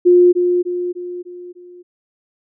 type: tone with echo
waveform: sine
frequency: 355.5 Hz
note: F4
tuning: 31 cents sharp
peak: -6 dBFS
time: 0.05-0.33 s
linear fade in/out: 20 ms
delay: 300 ms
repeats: 5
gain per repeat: -6 dB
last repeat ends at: 1.83 s
effects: none